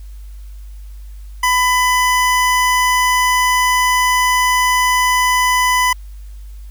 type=tone; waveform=25% pulse; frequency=1000 Hz; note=B5; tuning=21 cents sharp; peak=-8 dBFS; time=1.43-5.93 s; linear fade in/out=5 ms; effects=added 50 Hz sine -30 dBFS peak until 6.7 s + white hiss -53 dBFS RMS until 6.7 s